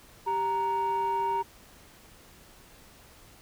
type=tone pair together; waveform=sine; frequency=392.4 / 932.3 Hz; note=G4 / A#5; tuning=+2 / 0 cents; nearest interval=octave + minor third; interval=1498 cents; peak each=-31 / -24 dBFS; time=0.26-1.43 s; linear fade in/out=20 ms; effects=tanh soft clip ceiling -23 dBFS + pink hiss -54 dBFS RMS until 3.41 s